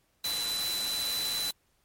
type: tone in noise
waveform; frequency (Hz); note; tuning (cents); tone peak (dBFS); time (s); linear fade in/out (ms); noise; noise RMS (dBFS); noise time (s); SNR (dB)
sine; 3995; B7; +19; -30; 0.24-1.51; 5; white; -35; 0.24-1.51; +2
effects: pink hiss -71 dBFS RMS until 1.84 s + MP3 64 kbps